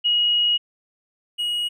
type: tone pair in turn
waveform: sine / triangle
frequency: 2895 / 2895 Hz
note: F#7 / F#7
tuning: -38 / -38 cents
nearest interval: unison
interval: 0 cents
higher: neither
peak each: -16 / -20 dBFS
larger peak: first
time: 0.04-0.58 / 1.38-1.69 s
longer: first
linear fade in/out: 20 ms
effects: none